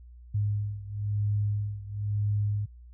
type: beating tone pair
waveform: sine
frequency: 103.2 / 104.2 Hz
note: G#2 / G#2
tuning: -10 / +6 cents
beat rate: 1 Hz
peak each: -28 / -31 dBFS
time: 0.34-2.66 s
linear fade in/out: 10 ms
effects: added 60 Hz sine -46 dBFS peak until 2.93 s